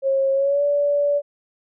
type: tone with pitch glide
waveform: sine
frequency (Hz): 541 to 576.5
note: C#5 to D5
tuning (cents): -42 to -32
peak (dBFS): -16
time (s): 0.02-1.22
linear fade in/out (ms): 50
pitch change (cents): +110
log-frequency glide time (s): 0.33-0.63
effects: none